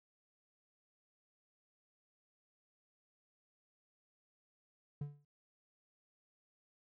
triangle tone with exponential decay, 144.9 Hz, D3, 23 cents flat, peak -33 dBFS, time 5.01-5.25 s, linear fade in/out 5 ms, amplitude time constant 51 ms, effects none

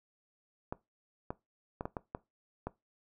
clicks, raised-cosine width 1 ms, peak -22 dBFS, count 7, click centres 0.725 / 1.305 / 1.809 / 1.855 / 1.968 / 2.149 / 2.67 s, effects noise-tail reverb RT60 0.2 s tail -19 dB re dry

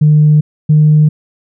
sine tone pair in turn, 151.2 / 152.25 Hz, D#3 / D#3, -49 / -37 cents, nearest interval unison, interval 12 cents, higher second, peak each -3 dBFS, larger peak neither, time 0.01-0.41 / 0.69-1.09 s, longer neither, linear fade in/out 10 ms, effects tanh soft clip ceiling 0 dBFS

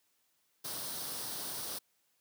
white noise with comb filter, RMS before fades -40 dBFS, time 0.64-1.79 s, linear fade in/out 10 ms, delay 0.21 ms, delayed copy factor +0.55, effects white hiss -75 dBFS RMS until 2.2 s + high-pass 100 Hz 12 dB/octave

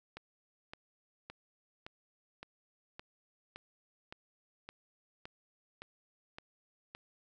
click train, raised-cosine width 0.3 ms, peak -29 dBFS, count 13, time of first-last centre 0.17-6.95 s, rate 1.77 Hz, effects none

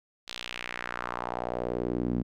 sawtooth tone with band-pass filter sweep, 60.4 Hz, B1, 38 cents flat, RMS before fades -33 dBFS, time 0.27-2.23 s, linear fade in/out 20 ms, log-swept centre 4000 to 220 Hz, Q 2.2, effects none

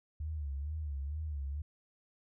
sine tone with vibrato, 73.42 Hz, D2, in tune, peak -35 dBFS, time 0.2-1.62 s, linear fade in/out 5 ms, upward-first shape sine, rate 2.2 Hz, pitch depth 120 cents each way, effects none

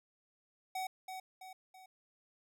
square tone with echo, 752 Hz, F#5, 28 cents sharp, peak -37 dBFS, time 0.75-0.87 s, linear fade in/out 5 ms, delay 330 ms, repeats 3, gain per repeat -6 dB, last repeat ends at 1.86 s, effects none

